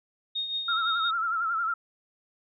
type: tone with tremolo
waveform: sine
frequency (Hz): 3709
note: A#7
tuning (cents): -9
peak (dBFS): -26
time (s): 0.35-1.11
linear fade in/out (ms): 10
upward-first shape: triangle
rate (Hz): 5.9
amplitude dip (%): 60
type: tone with vibrato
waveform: sine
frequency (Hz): 1348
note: E6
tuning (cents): +38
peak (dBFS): -25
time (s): 0.68-1.74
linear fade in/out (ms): 5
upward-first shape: sine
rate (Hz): 11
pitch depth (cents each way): 76
effects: none